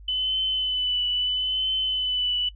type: tone with vibrato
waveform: sine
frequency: 3011 Hz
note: F#7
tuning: 30 cents sharp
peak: -22 dBFS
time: 0.08-2.49 s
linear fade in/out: 5 ms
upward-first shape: triangle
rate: 0.76 Hz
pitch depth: 30 cents each way
effects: noise-tail reverb RT60 0.1 s tail -21 dB re dry + added 50 Hz sine -42 dBFS peak until 2.55 s